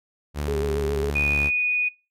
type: tone with pitch glide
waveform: sawtooth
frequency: 73.42 to 72.28 Hz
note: D2 to D2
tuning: 0 to -27 cents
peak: -21 dBFS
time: 0.34-1.51 s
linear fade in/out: 50 ms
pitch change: -27 cents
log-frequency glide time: 0.63-1.17 s
type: tone with vibrato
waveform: sine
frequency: 410 Hz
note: G#4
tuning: 22 cents flat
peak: -24 dBFS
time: 0.48-1.1 s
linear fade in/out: 0 ms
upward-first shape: square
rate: 7.3 Hz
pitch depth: 37 cents each way
type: tone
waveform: sine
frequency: 2473 Hz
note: D#7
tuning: 11 cents flat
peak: -19 dBFS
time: 1.15-1.89 s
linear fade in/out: 10 ms
effects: noise-tail reverb RT60 0.3 s tail -25 dB re dry + MP3 96 kbps